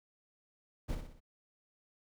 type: noise with echo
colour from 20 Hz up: brown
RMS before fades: -34 dBFS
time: 0.88-0.96 s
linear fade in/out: 20 ms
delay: 61 ms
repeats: 4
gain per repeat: -6 dB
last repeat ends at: 1.204 s
effects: none